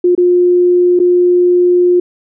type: tone with dropouts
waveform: sine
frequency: 355.8 Hz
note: F4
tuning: 32 cents sharp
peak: -6 dBFS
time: 0.04-2 s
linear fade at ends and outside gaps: 5 ms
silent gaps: 0.151-0.177 / 0.992-0.999 s
effects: none